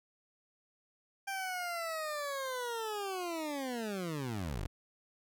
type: linear sweep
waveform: 20% pulse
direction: down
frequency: 791 to 36.41 Hz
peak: -31 dBFS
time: 1.27-4.67 s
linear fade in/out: 10 ms
effects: none